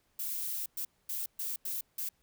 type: noise bursts at uneven times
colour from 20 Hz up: violet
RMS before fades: -36 dBFS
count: 6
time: 0.19-0.66 / 0.77-0.85 / 1.09-1.26 / 1.39-1.56 / 1.65-1.81 / 1.98-2.09 s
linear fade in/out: 5 ms
effects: pink hiss -73 dBFS RMS until 2.22 s